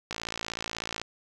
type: click train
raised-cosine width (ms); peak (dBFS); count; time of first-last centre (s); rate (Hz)
0.2; -15; 52; 0.11-1.016; 56.3
effects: none